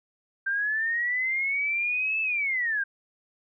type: linear two-way sweep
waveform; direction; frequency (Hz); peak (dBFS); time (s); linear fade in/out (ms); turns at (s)
sine; up then down; 1568 to 2637 to 1568; -24; 0.46-2.84; 10; 2.21
effects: none